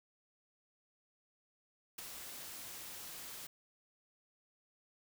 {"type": "noise with ADSR envelope", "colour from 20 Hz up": "white", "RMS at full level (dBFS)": -40, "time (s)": [1.98, 3.47], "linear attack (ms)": 10, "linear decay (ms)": 4, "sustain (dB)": -8, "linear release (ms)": 6, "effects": []}